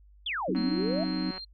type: exponential two-way sweep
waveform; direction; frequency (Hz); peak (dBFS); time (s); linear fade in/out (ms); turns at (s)
sine; down then up; 3636 to 215.5 to 698; -29; 0.26-1.04; 5; 0.59
type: chord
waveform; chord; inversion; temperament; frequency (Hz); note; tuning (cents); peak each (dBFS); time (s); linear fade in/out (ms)
sine; C diminished; second; equal; 185 / 261.6 / 311.1; Gb3 / C4 / Eb4; 0 / 0 / 0; -31 / -33 / -32; 0.48-1.31; 5
type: click train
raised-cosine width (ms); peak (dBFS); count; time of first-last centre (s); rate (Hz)
0.5; -28; 156; 0.55-1.379; 187
type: tone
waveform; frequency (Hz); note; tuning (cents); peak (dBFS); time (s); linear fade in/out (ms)
sine; 4186; C8; 0; -38; 0.56-1.45; 10
effects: added 50 Hz sine -53 dBFS peak until 1.53 s + AAC 64 kbps